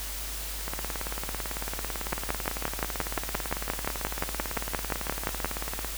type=two click trains; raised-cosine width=0.5 ms; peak=-11 / -17 dBFS; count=20 / 94; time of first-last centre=2.13-5.446 / 0.68-5.847 s; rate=5.73 / 18 Hz; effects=added 50 Hz sine -37 dBFS peak until 5.97 s + white hiss -37 dBFS RMS until 5.97 s